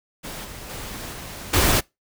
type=noise with level steps; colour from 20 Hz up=pink; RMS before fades=-34 / -38 / -34 / -36 / -18 dBFS; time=0.23-1.81 s; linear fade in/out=20 ms; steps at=0.44 / 0.69 / 1.12 / 1.53 s; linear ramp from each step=10 ms; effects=noise-tail reverb RT60 0.2 s tail -24 dB re dry